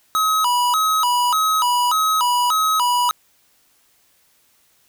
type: tone with vibrato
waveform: square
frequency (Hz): 1116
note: C#6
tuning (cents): +11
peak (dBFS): -16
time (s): 0.15-3.11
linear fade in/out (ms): 0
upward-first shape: square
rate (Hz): 1.7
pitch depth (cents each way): 230
effects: white hiss -59 dBFS RMS until 4.88 s